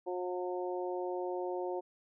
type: harmonic tone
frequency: 180 Hz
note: F#3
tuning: 47 cents flat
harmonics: 2 / 3 / 4 / 5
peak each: -36 / -40 / -42 / -44 dBFS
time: 0.06-1.81 s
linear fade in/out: 20 ms
effects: none